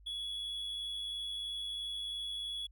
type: tone with amplitude modulation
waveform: triangle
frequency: 3377 Hz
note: G#7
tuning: 28 cents sharp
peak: -34 dBFS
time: 0.06-2.67 s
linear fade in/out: 10 ms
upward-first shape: sine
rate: 103 Hz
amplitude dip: 35%
effects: added 50 Hz sine -56 dBFS peak until 2.71 s